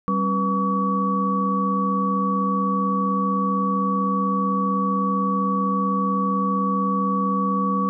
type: tone cluster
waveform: sine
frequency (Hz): 194.2 / 269.9 / 488.7 / 1133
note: G3 / C#4 / B4 / C#6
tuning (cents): -16 / -46 / -18 / +37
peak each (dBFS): -22 / -30 / -30 / -22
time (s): 0.08-7.89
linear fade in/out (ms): 0
effects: none